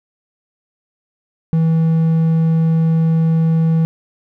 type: tone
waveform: triangle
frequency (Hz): 162.4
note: E3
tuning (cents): -26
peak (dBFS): -9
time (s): 1.53-3.85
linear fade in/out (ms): 0
effects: none